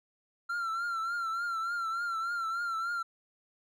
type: tone with vibrato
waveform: triangle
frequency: 1367 Hz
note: F6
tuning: 37 cents flat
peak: -29 dBFS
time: 0.49-3.03 s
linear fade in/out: 10 ms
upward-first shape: triangle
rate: 3.4 Hz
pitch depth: 72 cents each way
effects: none